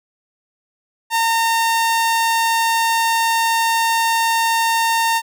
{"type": "tone", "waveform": "sawtooth", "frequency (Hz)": 913, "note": "A#5", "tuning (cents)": -36, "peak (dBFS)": -11, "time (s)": [1.1, 5.22], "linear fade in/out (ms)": 50, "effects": []}